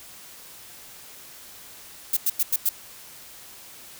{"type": "noise bursts", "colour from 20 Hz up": "violet", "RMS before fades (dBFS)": -21, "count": 5, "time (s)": [2.13, 2.692], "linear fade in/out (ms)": 5, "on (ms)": 38, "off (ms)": 93, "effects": ["white hiss -45 dBFS RMS until 3.99 s"]}